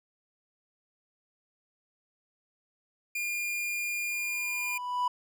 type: tone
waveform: 45% pulse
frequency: 2413 Hz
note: D7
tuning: 46 cents sharp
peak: -30 dBFS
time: 3.15-4.78 s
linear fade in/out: 5 ms
type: tone with exponential growth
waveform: triangle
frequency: 987.8 Hz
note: B5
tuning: in tune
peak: -22 dBFS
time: 4.11-5.08 s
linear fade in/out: 5 ms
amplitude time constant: 210 ms
effects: none